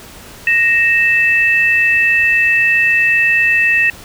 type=tone pair together; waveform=sine; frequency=1864.7 / 2637 Hz; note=A#6 / E7; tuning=0 / 0 cents; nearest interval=tritone; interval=600 cents; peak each=-12 dBFS; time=0.47-3.9 s; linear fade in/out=2 ms; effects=pink hiss -36 dBFS RMS until 4.04 s